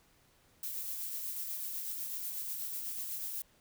violet noise with tremolo, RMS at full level -38 dBFS, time 0.63-3.42 s, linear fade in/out 2 ms, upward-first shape sine, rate 8.1 Hz, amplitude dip 30%, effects pink hiss -67 dBFS RMS until 3.6 s

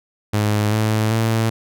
sawtooth tone with pitch steps, 105.2 / 108.85 / 112.62 Hz, G#2 / A2 / A2, +23 / -18 / +41 cents, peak -12 dBFS, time 0.33-1.5 s, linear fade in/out 10 ms, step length 390 ms, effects none

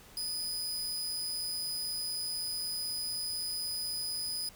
sawtooth tone with amplitude modulation, 4978 Hz, D#8, in tune, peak -29 dBFS, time 0.17-4.49 s, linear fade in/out 2 ms, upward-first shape sine, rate 169 Hz, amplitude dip 40%, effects pink hiss -55 dBFS RMS until 4.55 s

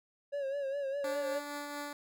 triangle tone with vibrato, 554.4 Hz, C#5, in tune, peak -31 dBFS, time 0.32-1.4 s, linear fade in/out 20 ms, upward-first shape sine, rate 4.9 Hz, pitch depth 63 cents each way
10% pulse tone with tremolo, 290.1 Hz, D4, 21 cents flat, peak -29 dBFS, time 1.04-1.93 s, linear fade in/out 2 ms, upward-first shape triangle, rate 4.3 Hz, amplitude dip 35%
effects none

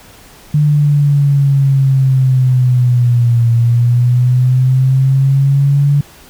sine linear two-way sweep, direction down then up, 149.7 to 116.54 to 143.9 Hz, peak -7 dBFS, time 0.54-6.01 s, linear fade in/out 5 ms, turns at 3.51 s, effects pink hiss -40 dBFS RMS until 6.29 s

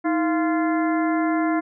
harmonic tone with a mistuned harmonic, 346.1 Hz, F4, 16 cents flat, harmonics 1 / 2 / 3 / 4 / 5 / 6, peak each -20 / -26 / -30 / -32 / -34 / -36 dBFS, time 0.04-1.61 s, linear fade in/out 20 ms, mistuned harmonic 1, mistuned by -150 cents, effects none

